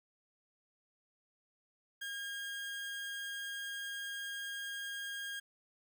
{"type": "tone", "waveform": "30% pulse", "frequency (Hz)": 1621, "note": "G#6", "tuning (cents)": -42, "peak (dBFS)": -37, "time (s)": [2.01, 5.4], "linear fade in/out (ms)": 10, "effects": ["13-bit"]}